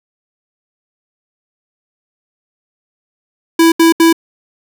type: tone bursts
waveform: square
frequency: 329.9 Hz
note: E4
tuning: 1 cent sharp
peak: -6 dBFS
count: 3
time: 3.59-4.128 s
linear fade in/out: 5 ms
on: 130 ms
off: 74 ms
effects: none